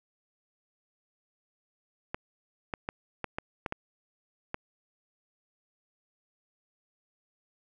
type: clicks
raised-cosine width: 0.5 ms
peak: -17 dBFS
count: 8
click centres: 2.145 / 2.738 / 2.889 / 3.243 / 3.385 / 3.662 / 3.724 / 4.544 s
effects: none